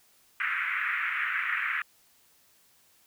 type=band-pass noise; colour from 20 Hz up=white; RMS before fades=-30 dBFS; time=0.4-1.82 s; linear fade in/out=2 ms; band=1300 to 2300 Hz; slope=48 dB/octave; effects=white hiss -63 dBFS RMS until 3.06 s